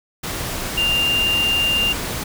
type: tone in noise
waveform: sine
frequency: 2794 Hz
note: F7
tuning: in tune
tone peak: -16 dBFS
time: 0.77-1.93 s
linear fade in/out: 10 ms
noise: pink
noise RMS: -26 dBFS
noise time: 0.23-2.24 s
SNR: +7 dB
effects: none